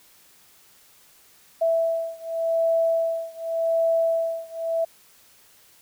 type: beating tone pair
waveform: sine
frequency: 659.3 / 660.17 Hz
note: E5 / E5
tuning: 0 / +2 cents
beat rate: 0.87 Hz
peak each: -23 / -24 dBFS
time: 1.61-4.85 s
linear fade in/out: 10 ms
effects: white hiss -55 dBFS RMS until 5.81 s